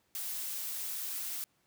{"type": "noise", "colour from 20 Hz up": "blue", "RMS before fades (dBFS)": -38, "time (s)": [0.15, 1.44], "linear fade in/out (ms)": 0, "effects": ["pink hiss -73 dBFS RMS until 1.66 s", "high-pass 100 Hz 12 dB/octave"]}